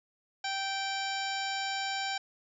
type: harmonic tone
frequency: 780 Hz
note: G5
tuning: 9 cents flat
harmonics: 1 / 2 / 3 / 4 / 5 / 6 / 7 / 9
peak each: -35 / -38 / -40 / -41 / -42 / -43 / -43 / -45 dBFS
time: 0.44-2.18 s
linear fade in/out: 5 ms
effects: none